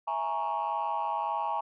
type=chord; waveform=sine; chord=A# half-diminished seventh; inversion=second; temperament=equal; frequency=659.3 / 830.6 / 932.3 / 1108.7 Hz; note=E5 / G#5 / A#5 / C#6; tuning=0 / 0 / 0 / 0 cents; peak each=-37 / -31 / -31 / -34 dBFS; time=0.07-1.61 s; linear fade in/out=10 ms; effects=tanh soft clip ceiling -23 dBFS